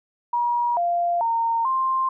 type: tone with pitch steps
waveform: sine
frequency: 957 / 694 / 919 / 1050 Hz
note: A#5 / F5 / A#5 / C6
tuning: +45 / -11 / -25 / +6 cents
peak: -19 dBFS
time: 0.33-2.09 s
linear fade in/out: 5 ms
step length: 440 ms
effects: none